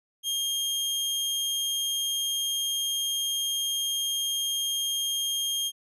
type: tone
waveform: sawtooth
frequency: 3220 Hz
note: G7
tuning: 46 cents sharp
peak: -23 dBFS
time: 0.23-5.72 s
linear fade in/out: 50 ms
effects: resampled to 32000 Hz